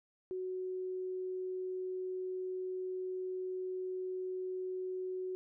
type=tone; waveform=sine; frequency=370.6 Hz; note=F#4; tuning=3 cents sharp; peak=-36 dBFS; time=0.31-5.35 s; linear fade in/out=0 ms; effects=none